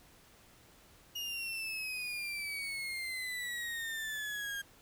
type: exponential sweep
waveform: 35% pulse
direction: down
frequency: 2867 to 1608 Hz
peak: -35 dBFS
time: 1.15-4.62 s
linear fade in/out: 10 ms
effects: pink hiss -61 dBFS RMS until 4.81 s